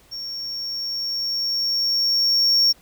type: tone with level ramp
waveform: triangle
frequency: 5510 Hz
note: F8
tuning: 24 cents flat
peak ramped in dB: -28 to -12 dBFS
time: 0.11-2.73 s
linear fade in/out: 20 ms
effects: pink hiss -54 dBFS RMS until 2.81 s